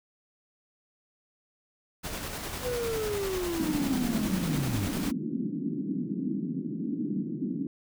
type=noise with tremolo; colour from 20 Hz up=pink; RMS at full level=-35 dBFS; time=2.03-5.12 s; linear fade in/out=20 ms; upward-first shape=square; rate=10 Hz; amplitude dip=30%
type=linear sweep; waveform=triangle; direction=down; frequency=507 to 84.5 Hz; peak=-27 dBFS; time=2.62-4.9 s; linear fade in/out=50 ms
type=band-pass noise; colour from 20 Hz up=white; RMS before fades=-32 dBFS; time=3.59-7.67 s; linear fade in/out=2 ms; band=160 to 310 Hz; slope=48 dB/octave
effects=none